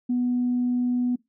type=tone; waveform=sine; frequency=246.4 Hz; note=B3; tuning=4 cents flat; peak=-20 dBFS; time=0.09-1.16 s; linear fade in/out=10 ms; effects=noise-tail reverb RT60 0.2 s tail -22 dB re dry + tanh soft clip ceiling -16 dBFS